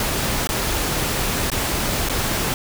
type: noise with dropouts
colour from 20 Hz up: pink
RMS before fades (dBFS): -22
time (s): 0-2.54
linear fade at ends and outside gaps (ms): 1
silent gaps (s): 0.472-0.49 / 1.501-1.517 / 2.088-2.096
effects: none